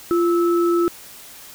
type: tone pair together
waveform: sine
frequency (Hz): 344.9 / 1306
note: F4 / E6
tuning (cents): -22 / -17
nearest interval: octave + major seventh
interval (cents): 2305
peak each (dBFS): -15 / -24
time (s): 0.11-0.88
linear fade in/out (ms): 0
effects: white hiss -41 dBFS RMS until 1.54 s